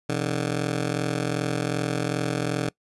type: ring-modulated tone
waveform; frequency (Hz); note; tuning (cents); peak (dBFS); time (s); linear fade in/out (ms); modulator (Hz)
15% pulse; 146.83; D3; 0; -15; 0.09-2.69; 5; 21.3
effects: noise-tail reverb RT60 0.1 s tail -23 dB re dry + resampled to 24000 Hz